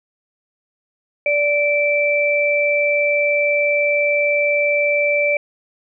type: tone pair together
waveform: sine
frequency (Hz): 583.2 / 2333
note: D5 / D7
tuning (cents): -12 / -12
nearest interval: 2 octaves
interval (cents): 2400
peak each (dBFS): -17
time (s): 1.26-5.37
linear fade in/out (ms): 2
effects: none